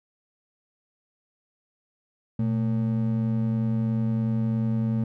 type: ring-modulated tone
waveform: triangle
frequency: 170.8 Hz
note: F3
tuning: 38 cents flat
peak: -17 dBFS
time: 2.39-5.04 s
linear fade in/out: 5 ms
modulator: 51.5 Hz
effects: none